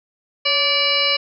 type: harmonic tone with a mistuned harmonic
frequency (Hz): 580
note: D5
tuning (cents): -22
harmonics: 1 / 2 / 3 / 4 / 5 / 7 / 8 / 9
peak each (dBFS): -25 / -27 / -33 / -21 / -21 / -22 / -26 / -25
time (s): 0.45-1.17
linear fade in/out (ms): 10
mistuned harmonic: 1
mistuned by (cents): -56
effects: none